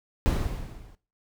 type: noise with level ramp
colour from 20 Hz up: brown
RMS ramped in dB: -21 to -51 dBFS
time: 0.26-0.95 s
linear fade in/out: 0 ms
effects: noise-tail reverb RT60 0.3 s tail -17 dB re dry